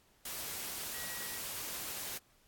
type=tone in noise; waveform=sine; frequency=1914 Hz; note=A#6; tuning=45 cents sharp; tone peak=-48 dBFS; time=0.94-1.38 s; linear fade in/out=5 ms; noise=white; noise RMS=-41 dBFS; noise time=0.25-2.18 s; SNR=-10 dB; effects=pink hiss -68 dBFS RMS until 2.47 s + AAC 64 kbps